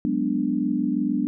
sine chord, G# half-diminished seventh, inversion third, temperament equal, 185 / 207.7 / 246.9 / 293.7 Hz, F#3 / G#3 / B3 / D4, 0 / 0 / 0 / 0 cents, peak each -30 / -27 / -25 / -25 dBFS, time 0.05-1.27 s, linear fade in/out 0 ms, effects none

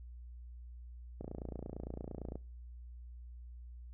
click train, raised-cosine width 2 ms, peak -29 dBFS, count 34, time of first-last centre 1.21-2.356 s, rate 28.8 Hz, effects noise-tail reverb RT60 0.4 s tail -24 dB re dry + added 60 Hz sine -47 dBFS peak until 3.93 s

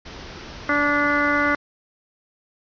pink low-pass noise, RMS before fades -38 dBFS, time 0.05-1.56 s, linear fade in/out 10 ms, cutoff 5900 Hz, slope 96 dB/octave
harmonic tone, 290.5 Hz, D4, 19 cents flat, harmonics 1 / 2 / 3 / 4 / 5 / 6 / 7, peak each -24 / -26 / -32 / -24 / -22 / -29 / -25 dBFS, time 0.69-1.55 s, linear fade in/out 2 ms
effects none

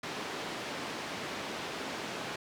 pink band-pass noise, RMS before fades -39 dBFS, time 0.03-2.36 s, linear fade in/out 5 ms, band 220 to 4600 Hz, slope 12 dB/octave, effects none

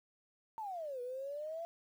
sine exponential two-way sweep, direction down then up, 916 to 484.1 to 682 Hz, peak -39 dBFS, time 0.58-1.65 s, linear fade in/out 0 ms, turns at 1.01 s, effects 11-bit

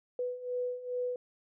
sine beating tone pair, 493.9 / 496.3 Hz, B4 / B4, 0 / +8 cents, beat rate 2.4 Hz, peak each -38 / -34 dBFS, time 0.19-1.16 s, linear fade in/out 2 ms, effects none

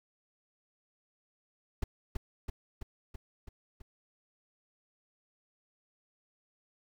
brown noise with echo, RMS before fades -30 dBFS, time 1.82-1.84 s, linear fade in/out 5 ms, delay 330 ms, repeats 6, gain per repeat -3 dB, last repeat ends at 3.82 s, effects none

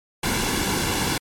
pink noise with comb filter, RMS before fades -23 dBFS, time 0.23-1.18 s, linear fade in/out 5 ms, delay 1.6 ms, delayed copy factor -0.6, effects low-pass 12000 Hz 12 dB/octave + MP3 96 kbps

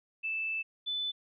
sine tone pair in turn, 2637 / 3501 Hz, E7 / A7, 0 / -9 cents, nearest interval perfect fourth, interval 491 cents, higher second, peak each -31 / -31 dBFS, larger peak neither, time 0.23-0.63 / 0.86-1.12 s, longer first, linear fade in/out 20 ms, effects none

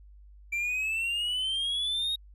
triangle exponential sweep, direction up, 2341 to 3776 Hz, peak -26 dBFS, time 0.52-2.16 s, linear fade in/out 10 ms, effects added 50 Hz sine -49 dBFS peak until 2.34 s + resampled to 32000 Hz

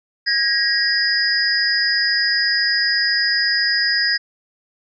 sine tone cluster, 1642 / 1890 / 4856 / 5070 Hz, G#6 / A#6 / D#8 / D#8, -20 / +23 / -43 / +32 cents, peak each -21 dBFS, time 0.26-4.18 s, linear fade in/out 20 ms, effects none

